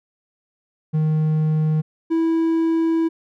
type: tone pair in turn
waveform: triangle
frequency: 155.56 / 327.4 Hz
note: D#3 / E4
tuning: 0 / -12 cents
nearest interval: octave + minor second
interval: 1288 cents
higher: second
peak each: -14 dBFS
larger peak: neither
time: 0.93-1.82 / 2.1-3.09 s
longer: second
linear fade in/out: 20 ms
effects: none